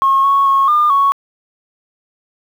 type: tone with pitch steps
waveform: sine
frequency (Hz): 1084 / 1106 / 1093 / 1206 / 1110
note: C#6 / C#6 / C#6 / D6 / C#6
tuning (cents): -39 / -4 / -25 / +46 / +2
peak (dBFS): -8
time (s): 0.02-1.12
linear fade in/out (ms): 0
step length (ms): 220
effects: tanh soft clip ceiling -4 dBFS + 7-bit